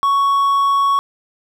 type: tone with hard clipping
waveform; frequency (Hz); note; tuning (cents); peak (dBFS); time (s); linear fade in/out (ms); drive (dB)
triangle; 1113; C#6; +7; -13; 0.03-0.99; 0; 6
effects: none